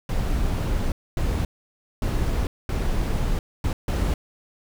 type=noise bursts at uneven times; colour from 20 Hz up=brown; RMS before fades=-23 dBFS; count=6; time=0.09-0.92 / 1.17-1.45 / 2.02-2.47 / 2.69-3.39 / 3.64-3.73 / 3.88-4.14 s; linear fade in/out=2 ms; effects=none